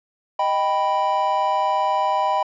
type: chord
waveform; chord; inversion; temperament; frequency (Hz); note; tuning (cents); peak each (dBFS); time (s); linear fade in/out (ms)
triangle; Eb augmented; none; equal; 622.3 / 784 / 987.8; Eb5 / G5 / B5; 0 / 0 / 0; -23 / -20 / -19; 0.39-2.43; 5
effects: resampled to 16000 Hz